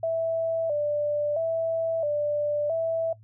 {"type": "tone with vibrato", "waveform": "sine", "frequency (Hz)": 622.3, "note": "D#5", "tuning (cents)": 0, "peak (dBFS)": -23, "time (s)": [0.03, 3.13], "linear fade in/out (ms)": 5, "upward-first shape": "square", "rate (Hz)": 0.75, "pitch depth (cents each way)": 93, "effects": ["noise-tail reverb RT60 0.1 s tail -22 dB re dry", "added 108 Hz sine -49 dBFS peak until 3.23 s"]}